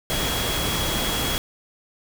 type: tone in noise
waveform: sine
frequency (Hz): 3322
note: G#7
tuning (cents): 0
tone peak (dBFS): -29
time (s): 0.1-1.38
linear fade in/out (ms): 0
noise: pink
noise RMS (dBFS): -25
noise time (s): 0.1-1.38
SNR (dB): -7
effects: none